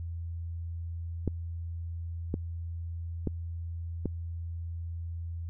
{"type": "clicks", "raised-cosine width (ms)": 3, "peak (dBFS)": -16, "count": 4, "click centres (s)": [1.277, 2.341, 3.273, 4.057], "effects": ["added 84 Hz sine -34 dBFS peak until 5.49 s"]}